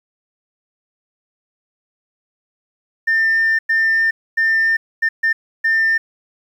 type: tone bursts at uneven times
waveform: sine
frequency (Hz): 1799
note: A6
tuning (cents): +38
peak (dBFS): -11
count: 6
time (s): 3.07-3.59 / 3.69-4.11 / 4.37-4.77 / 5.02-5.09 / 5.23-5.33 / 5.64-5.98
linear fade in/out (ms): 10
effects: tanh soft clip ceiling -10 dBFS + 8-bit